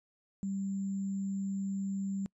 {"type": "tone with sample-and-hold", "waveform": "sine", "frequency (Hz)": 195.3, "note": "G3", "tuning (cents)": -6, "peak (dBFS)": -32, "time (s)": [0.43, 2.26], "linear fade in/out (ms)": 0, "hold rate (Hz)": 7350, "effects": ["noise-tail reverb RT60 0.1 s tail -26 dB re dry", "resampled to 22050 Hz"]}